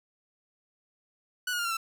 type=tone with pitch steps; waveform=sawtooth; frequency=1480 / 1442 / 1405 / 1369 / 1333.9 Hz; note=F#6 / F#6 / F6 / F6 / E6; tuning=0 / -45 / +10 / -35 / +20 cents; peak=-25 dBFS; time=1.47-1.77 s; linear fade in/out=5 ms; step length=60 ms; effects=none